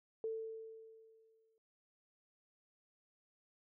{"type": "tone with exponential decay", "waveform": "sine", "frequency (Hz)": 445.4, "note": "A4", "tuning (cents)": 21, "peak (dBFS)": -35, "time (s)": [0.24, 1.58], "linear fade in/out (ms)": 1, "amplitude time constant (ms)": 290, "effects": ["noise-tail reverb RT60 0.6 s tail -21 dB re dry"]}